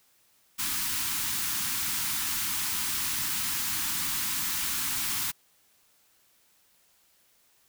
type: band-stop noise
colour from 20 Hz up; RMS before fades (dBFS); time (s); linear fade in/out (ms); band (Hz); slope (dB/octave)
white; -30; 0.58-5.32; 20; 330 to 870; 48
effects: white hiss -65 dBFS RMS until 7.68 s